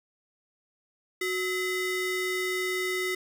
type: ring-modulated tone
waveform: square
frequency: 831 Hz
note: G#5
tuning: 1 cent sharp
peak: -25 dBFS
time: 1.21-3.15 s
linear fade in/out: 5 ms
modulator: 1200 Hz
effects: none